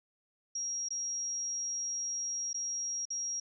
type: tone with dropouts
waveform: sine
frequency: 5640 Hz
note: F8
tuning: 16 cents sharp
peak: -33 dBFS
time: 0.55-3.4 s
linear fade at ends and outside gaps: 5 ms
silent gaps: 0.887-0.905 / 2.531-2.543 / 3.054-3.103 s
effects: none